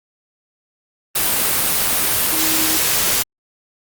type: tone in noise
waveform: sine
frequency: 317.6 Hz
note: D#4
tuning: 36 cents sharp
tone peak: -25 dBFS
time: 2.32-2.77 s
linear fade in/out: 10 ms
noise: white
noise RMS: -17 dBFS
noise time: 1.15-3.23 s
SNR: -11 dB
effects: Opus 32 kbps